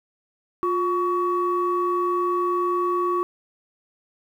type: tone pair together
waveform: sine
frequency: 354.4 / 1125 Hz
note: F4 / C#6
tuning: +25 / +25 cents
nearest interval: octave + minor sixth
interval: 2000 cents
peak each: -22 dBFS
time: 0.63-3.23 s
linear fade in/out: 0 ms
effects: tanh soft clip ceiling -13 dBFS + 9-bit